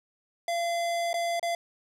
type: tone with dropouts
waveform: square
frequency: 684 Hz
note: F5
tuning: 36 cents flat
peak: -27 dBFS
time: 0.48-1.55 s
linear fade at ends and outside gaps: 2 ms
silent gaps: 1.131-1.141 / 1.396-1.428 s
effects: low-pass 10000 Hz 12 dB/octave + 10-bit